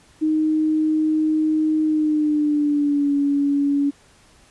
sine tone with pitch glide, 311.1 to 283.6 Hz, D#4 to C#4, 0 to +40 cents, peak -16 dBFS, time 0.21-3.91 s, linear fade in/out 20 ms, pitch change -160 cents, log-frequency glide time 1.83-3.15 s, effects pink hiss -53 dBFS RMS until 4.5 s + resampled to 24000 Hz

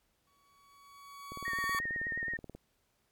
40% pulse tone with exponential growth, 1127 Hz, C#6, 28 cents sharp, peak -30 dBFS, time 0.27-1.79 s, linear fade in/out 1 ms, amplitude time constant 330 ms
click train, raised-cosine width 2 ms, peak -32 dBFS, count 24, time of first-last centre 1.32-2.55 s, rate 18.7 Hz
sine tone with vibrato, 1846 Hz, A#6, 17 cents flat, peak -33 dBFS, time 1.45-2.37 s, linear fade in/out 5 ms, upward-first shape triangle, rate 8.5 Hz, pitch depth 39 cents each way
effects pink hiss -75 dBFS RMS until 3.11 s + MP3 96 kbps

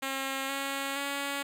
5% pulse tone with pitch steps, 269.5 / 275 / 280.6 Hz, C#4 / C#4 / C#4, -49 / -14 / +21 cents, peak -20 dBFS, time 0.02-1.43 s, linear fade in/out 10 ms, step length 470 ms, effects none

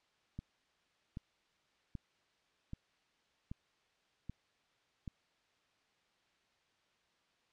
click train, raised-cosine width 5 ms, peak -30 dBFS, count 7, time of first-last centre 0.39-5.077 s, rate 1.28 Hz, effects white hiss -74 dBFS RMS until 7.52 s + low-pass 4000 Hz 12 dB/octave

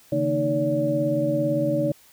sine tone cluster, 139 / 156.9 / 231.5 / 308.7 / 572 Hz, C#3 / D#3 / A#3 / D#4 / D5, +5 / +15 / -12 / -14 / -46 cents, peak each -28 / -32 / -31 / -25 / -23 dBFS, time 0.12-1.92 s, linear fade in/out 5 ms, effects white hiss -54 dBFS RMS until 2.12 s

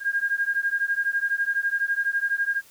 sine beating tone pair, 1613 / 1625 Hz, G6 / G#6, +49 / -38 cents, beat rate 12 Hz, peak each -25 dBFS, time 0-2.62 s, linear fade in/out 50 ms, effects white hiss -53 dBFS RMS until 2.7 s

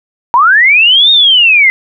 sine linear two-way sweep, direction up then down, 910 to 3729 to 2020 Hz, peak -3 dBFS, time 0.34-1.7 s, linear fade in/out 0 ms, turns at 1.11 s, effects none

